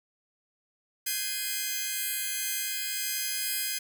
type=chord; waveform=5% pulse; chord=Ab major seventh; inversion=third; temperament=just; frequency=1557.4 / 1661.2 / 2077 / 2492 Hz; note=G6 / Ab6 / C7 / Eb7; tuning=-12 / 0 / -13 / +2 cents; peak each=-25 dBFS; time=1.06-3.79 s; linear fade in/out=10 ms; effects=9-bit